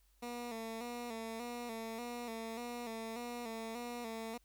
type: tone with vibrato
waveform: 15% pulse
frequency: 232.7 Hz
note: A#3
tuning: 3 cents flat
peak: -35 dBFS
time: 0.22-4.38 s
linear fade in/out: 10 ms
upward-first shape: square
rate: 1.7 Hz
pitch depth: 58 cents each way
effects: added 48 Hz sine -68 dBFS peak until 4.44 s + white hiss -75 dBFS RMS until 4.44 s